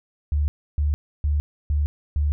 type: tone bursts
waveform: sine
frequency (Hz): 73.5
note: D2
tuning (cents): +2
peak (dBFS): -18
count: 5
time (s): 0.32-2.32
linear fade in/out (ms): 0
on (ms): 160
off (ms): 300
effects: none